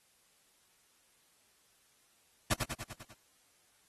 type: noise with echo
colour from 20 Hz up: pink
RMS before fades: -30 dBFS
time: 2.5-2.54 s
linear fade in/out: 10 ms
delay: 99 ms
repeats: 6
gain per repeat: -4 dB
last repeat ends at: 3.134 s
effects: white hiss -69 dBFS RMS until 3.88 s + AAC 32 kbps